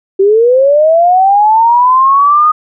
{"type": "linear sweep", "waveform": "sine", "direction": "up", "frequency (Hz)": [378.8, 1244], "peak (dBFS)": -4, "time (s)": [0.19, 2.52], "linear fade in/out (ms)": 10, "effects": []}